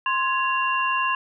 sine tone cluster, 1048 / 1669 / 2771 Hz, C6 / G#6 / F7, +2 / +8 / -14 cents, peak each -22 / -28 / -26 dBFS, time 0.06-1.15 s, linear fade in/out 2 ms, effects none

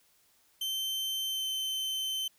40% pulse tone with pitch glide, 3100 to 3082 Hz, G7 to G7, -20 to -30 cents, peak -30 dBFS, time 0.61-2.28 s, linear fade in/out 5 ms, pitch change -10 cents, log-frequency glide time 1.28-1.47 s, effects white hiss -67 dBFS RMS until 2.38 s

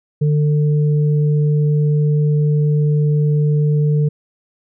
sine tone pair together, 149.3 / 447.4 Hz, D3 / A4, +29 / +29 cents, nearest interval octave + perfect fifth, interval 1900 cents, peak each -12 / -24 dBFS, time 0.21-4.09 s, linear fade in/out 10 ms, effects none

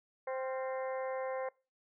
harmonic tone with a mistuned harmonic, 261.6 Hz, C4, in tune, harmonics 2 / 3 / 4 / 5 / 6 / 7 / 8, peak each -36 / -43 / -45 / -54 / -54 / -51 / -52 dBFS, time 0.27-1.49 s, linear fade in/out 5 ms, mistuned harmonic 5, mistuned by +93 cents, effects noise-tail reverb RT60 0.3 s tail -23 dB re dry

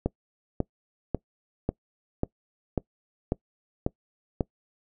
click train, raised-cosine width 2 ms, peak -11 dBFS, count 9, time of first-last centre 0.06-4.408 s, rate 1.84 Hz, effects noise-tail reverb RT60 0.1 s tail -23 dB re dry

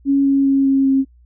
sine tone with pitch steps, 277.2 / 275.1 / 273.1 / 271 / 269 Hz, C#4 / C#4 / C#4 / C#4 / C4, 0 / -13 / -26 / -39 / +48 cents, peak -11 dBFS, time 0.05-1.05 s, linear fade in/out 50 ms, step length 200 ms, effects noise-tail reverb RT60 0.1 s tail -24 dB re dry + added 60 Hz sine -46 dBFS peak until 1.25 s

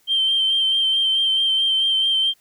sine tone with vibrato, 3136 Hz, G7, in tune, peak -15 dBFS, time 0.07-2.34 s, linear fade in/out 50 ms, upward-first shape sine, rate 4.6 Hz, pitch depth 23 cents each way, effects tanh soft clip ceiling -11 dBFS + white hiss -60 dBFS RMS until 2.4 s

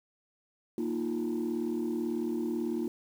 sine chord, Bb suspended fourth, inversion none, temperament equal, 233.1 / 311.1 / 349.2 Hz, Bb3 / Eb4 / F4, 0 / 0 / 0 cents, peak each -32 / -33 / -32 dBFS, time 0.78-2.88 s, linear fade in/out 2 ms, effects tanh soft clip ceiling -25 dBFS + 9-bit

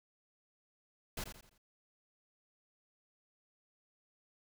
pink noise with echo, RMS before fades -40 dBFS, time 1.17-1.24 s, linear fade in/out 5 ms, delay 85 ms, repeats 4, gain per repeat -8 dB, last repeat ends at 1.58 s, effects none

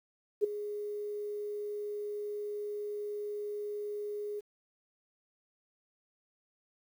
sine tone with ADSR envelope, 415.3 Hz, G#4, in tune, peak -21 dBFS, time 0.41-4.41 s, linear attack 31 ms, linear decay 9 ms, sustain -14 dB, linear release 22 ms, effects 10-bit

